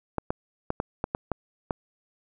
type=clicks; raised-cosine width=1 ms; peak=-12 dBFS; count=8; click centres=0.183 / 0.305 / 0.704 / 0.801 / 1.041 / 1.149 / 1.317 / 1.708 s; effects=none